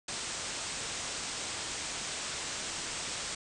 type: low-pass noise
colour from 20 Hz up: white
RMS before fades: -38 dBFS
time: 0.08-3.35 s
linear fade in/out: 5 ms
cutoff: 8700 Hz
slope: 96 dB/octave
effects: none